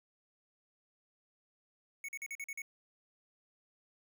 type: tone bursts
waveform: square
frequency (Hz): 2217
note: C#7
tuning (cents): 0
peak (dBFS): -40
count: 7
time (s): 2.04-2.619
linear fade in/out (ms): 2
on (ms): 45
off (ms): 44
effects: none